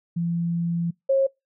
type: tone pair in turn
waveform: sine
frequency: 170 / 540.7 Hz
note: F3 / C#5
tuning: -46 / -43 cents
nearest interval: octave + minor sixth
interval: 2003 cents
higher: second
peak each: -22 / -16 dBFS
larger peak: second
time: 0.16-0.91 / 1.09-1.27 s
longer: first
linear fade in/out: 10 ms
effects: noise-tail reverb RT60 0.2 s tail -26 dB re dry